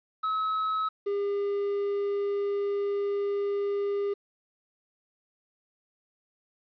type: tone pair in turn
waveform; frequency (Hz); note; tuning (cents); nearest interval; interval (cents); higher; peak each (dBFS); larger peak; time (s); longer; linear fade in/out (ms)
triangle; 1287 / 403.5; E6 / G#4; -42 / -50; octave + minor sixth; 2008; first; -24; neither; 0.23-0.89 / 1.06-4.14; second; 10
effects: resampled to 11025 Hz + 10-bit